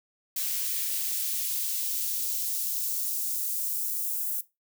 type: noise with high-pass filter sweep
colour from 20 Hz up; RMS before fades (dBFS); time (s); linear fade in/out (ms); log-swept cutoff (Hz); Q
blue; -30; 0.36-4.41; 5; 1800 to 9400; 0.75
effects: noise-tail reverb RT60 0.2 s tail -17 dB re dry